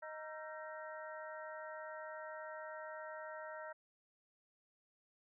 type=harmonic tone with a mistuned harmonic; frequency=311.7 Hz; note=D#4; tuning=3 cents sharp; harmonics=2 / 3 / 4 / 5 / 6; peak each=-48 / -52 / -53 / -54 / -55 dBFS; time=0.02-3.73 s; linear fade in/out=10 ms; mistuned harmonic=4; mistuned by=+140 cents; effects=none